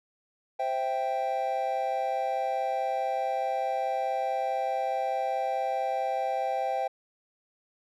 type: chord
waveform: triangle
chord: C major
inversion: none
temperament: equal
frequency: 523.3 / 659.3 / 784 Hz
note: C5 / E5 / G5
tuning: 0 / 0 / 0 cents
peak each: -31 / -31 / -27 dBFS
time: 0.59-6.88 s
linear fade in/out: 10 ms
effects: none